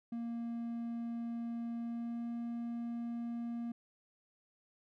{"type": "tone with pitch glide", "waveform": "triangle", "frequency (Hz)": [233.4, 235], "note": ["A#3", "A#3"], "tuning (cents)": [2, 14], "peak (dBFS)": -35, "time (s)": [0.12, 3.72], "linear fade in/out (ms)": 5, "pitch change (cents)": 12, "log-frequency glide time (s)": [1.78, 2.3], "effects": []}